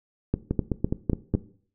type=two click trains; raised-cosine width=3 ms; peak=-11 / -9 dBFS; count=5 / 5; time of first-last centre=0.51-1.34 / 0.34-1.35 s; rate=4.82 / 3.96 Hz; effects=noise-tail reverb RT60 0.5 s tail -17 dB re dry